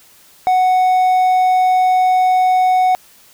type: tone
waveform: triangle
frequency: 740 Hz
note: F#5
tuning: in tune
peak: -8 dBFS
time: 0.47-2.95 s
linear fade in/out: 0 ms
effects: white hiss -47 dBFS RMS until 3.33 s